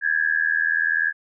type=tone with amplitude modulation; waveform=sine; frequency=1664 Hz; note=G#6; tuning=3 cents sharp; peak=-14 dBFS; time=0.01-1.13 s; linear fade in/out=50 ms; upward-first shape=sine; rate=80.3 Hz; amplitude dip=100%; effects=none